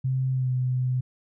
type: tone with pitch glide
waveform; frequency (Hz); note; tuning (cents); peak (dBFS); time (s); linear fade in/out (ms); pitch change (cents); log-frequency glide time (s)
sine; 130.81 to 127.23; C3 to C3; 0 to -48; -22; 0.04-1.01; 10; -48; 0.32-0.5
effects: none